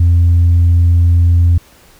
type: tone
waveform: sine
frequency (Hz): 85.8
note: F2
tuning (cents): -30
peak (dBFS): -4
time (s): 0-1.58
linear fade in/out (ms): 5
effects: tanh soft clip ceiling -4 dBFS + pink hiss -45 dBFS RMS until 1.99 s